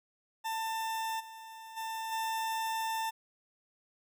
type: tone with level steps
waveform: 40% pulse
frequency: 893 Hz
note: A5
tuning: 25 cents sharp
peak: -32 / -45 / -35 / -31 dBFS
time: 0.44-3.11 s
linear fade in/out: 20 ms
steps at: 1.19 / 1.76 / 2.11 s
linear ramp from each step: 20 ms
effects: none